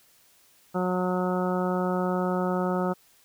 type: harmonic tone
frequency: 182.1 Hz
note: F#3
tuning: 27 cents flat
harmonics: 1 / 2 / 3 / 4 / 5 / 6 / 7 / 8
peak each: -27 / -30 / -31 / -34 / -35 / -45 / -34 / -43 dBFS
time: 0.74-2.94 s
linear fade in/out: 20 ms
effects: white hiss -60 dBFS RMS until 3.24 s